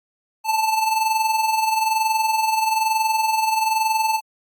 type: tone with amplitude modulation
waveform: square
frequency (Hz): 880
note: A5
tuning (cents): 0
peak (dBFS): -16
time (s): 0.44-4.21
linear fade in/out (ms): 50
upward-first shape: sine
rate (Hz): 21.1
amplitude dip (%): 55
effects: Opus 48 kbps